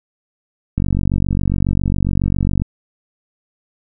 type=click train; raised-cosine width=5 ms; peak=-5 dBFS; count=88; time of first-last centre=0.78-2.619 s; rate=47.3 Hz; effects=none